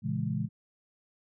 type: chord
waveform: sine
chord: A# half-diminished seventh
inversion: none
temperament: just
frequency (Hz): 116.54 / 139.85 / 167.82 / 209.8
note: A#2 / C#3 / E3 / G#3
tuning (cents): 0 / +16 / +31 / +18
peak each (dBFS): -34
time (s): 0.02-0.49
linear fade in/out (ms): 50
effects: none